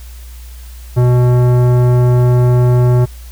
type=tone with tanh clipping; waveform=sine; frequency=123.47 Hz; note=B2; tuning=in tune; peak=-9 dBFS; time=0.96-3.06 s; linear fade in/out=20 ms; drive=16 dB; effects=added 60 Hz sine -29 dBFS peak until 3.31 s + white hiss -42 dBFS RMS until 3.31 s

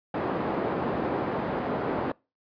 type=band-pass noise; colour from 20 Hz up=pink; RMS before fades=-29 dBFS; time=0.14-2.12 s; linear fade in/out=5 ms; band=210 to 960 Hz; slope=12 dB/octave; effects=noise-tail reverb RT60 0.3 s tail -26 dB re dry + resampled to 11025 Hz

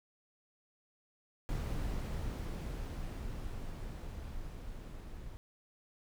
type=noise with level ramp; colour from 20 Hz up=brown; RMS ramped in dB=-35 to -47 dBFS; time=1.49-5.37 s; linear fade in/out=0 ms; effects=none

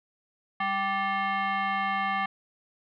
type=tone with frequency modulation; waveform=sine; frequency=197.1 Hz; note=G3; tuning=10 cents sharp; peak=-25 dBFS; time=0.6-2.26 s; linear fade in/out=5 ms; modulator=976 Hz; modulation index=2; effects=none

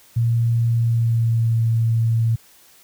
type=tone with pitch glide; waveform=sine; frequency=116.54 to 114.14 Hz; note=A#2 to A#2; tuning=0 to -36 cents; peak=-15 dBFS; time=0.16-2.36 s; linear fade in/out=10 ms; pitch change=-36 cents; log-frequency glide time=0.72-1.58 s; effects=white hiss -51 dBFS RMS until 2.83 s

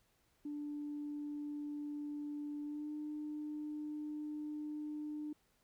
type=tone with pitch glide; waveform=sine; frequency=293.7 to 300.6 Hz; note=D4 to D4; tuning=0 to +40 cents; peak=-39 dBFS; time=0.45-5.33 s; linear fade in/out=5 ms; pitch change=+40 cents; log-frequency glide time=2.64-2.9 s; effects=tanh soft clip ceiling -35 dBFS + pink hiss -75 dBFS RMS until 5.63 s

